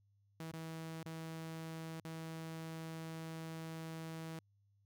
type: tone with dropouts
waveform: sawtooth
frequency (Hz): 161.9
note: E3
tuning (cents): -31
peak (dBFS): -40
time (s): 0.4-4.39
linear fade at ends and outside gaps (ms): 2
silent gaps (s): 0.515-0.535 / 1.029-1.058 / 2-2.049
effects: added 100 Hz sine -70 dBFS peak until 4.85 s